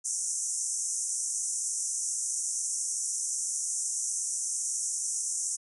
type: band-pass noise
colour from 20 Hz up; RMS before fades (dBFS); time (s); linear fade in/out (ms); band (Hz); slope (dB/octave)
pink; -32; 0.04-5.57; 20; 5800 to 9800; 96
effects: none